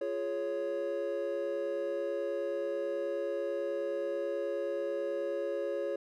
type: chord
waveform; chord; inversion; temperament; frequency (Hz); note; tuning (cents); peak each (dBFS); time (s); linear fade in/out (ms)
triangle; Db major; first; just; 346.5 / 415.8 / 554.4; F4 / Ab4 / Db5; -14 / +2 / 0; -37 / -35 / -32; 0.01-5.96; 5
effects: none